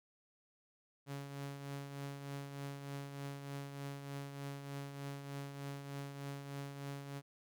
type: tone with tremolo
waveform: sawtooth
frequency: 140.2 Hz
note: C#3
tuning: 20 cents sharp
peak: -37 dBFS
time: 1.06-7.22 s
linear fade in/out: 50 ms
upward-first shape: triangle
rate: 3.3 Hz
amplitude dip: 55%
effects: none